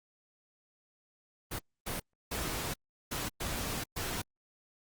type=noise bursts at uneven times; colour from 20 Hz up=pink; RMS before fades=-36 dBFS; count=6; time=1.51-1.59 / 1.86-2 / 2.31-2.74 / 3.11-3.29 / 3.4-3.84 / 3.96-4.22 s; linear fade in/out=10 ms; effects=Opus 24 kbps